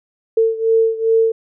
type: beating tone pair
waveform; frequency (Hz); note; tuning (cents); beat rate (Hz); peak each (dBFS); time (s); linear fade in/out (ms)
sine; 448.8 / 451.3; A4 / A4; +34 / +44; 2.5; -14 / -17; 0.37-1.32; 5
effects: none